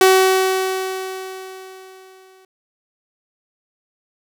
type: tone with exponential decay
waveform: sawtooth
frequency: 377.7 Hz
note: F#4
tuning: 36 cents sharp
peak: -4 dBFS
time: 0.01-2.45 s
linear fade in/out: 2 ms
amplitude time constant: 530 ms
effects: none